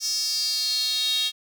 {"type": "tone with high-pass filter sweep", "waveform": "square", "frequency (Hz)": 249.8, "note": "B3", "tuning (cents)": 20, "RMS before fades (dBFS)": -25, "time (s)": [0, 1.32], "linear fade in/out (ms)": 50, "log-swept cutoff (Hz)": [5500, 3500], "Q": 8.6, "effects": []}